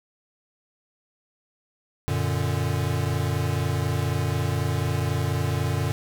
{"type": "chord", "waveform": "square", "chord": "Gb augmented", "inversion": "none", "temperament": "equal", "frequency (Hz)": [92.5, 116.54, 146.83], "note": ["Gb2", "Bb2", "D3"], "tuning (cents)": [0, 0, 0], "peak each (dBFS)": -28, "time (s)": [2.08, 5.92], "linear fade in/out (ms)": 0, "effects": []}